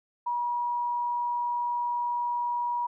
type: tone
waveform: sine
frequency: 962 Hz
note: B5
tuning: 46 cents flat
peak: -26 dBFS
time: 0.26-2.87 s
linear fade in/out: 10 ms
effects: none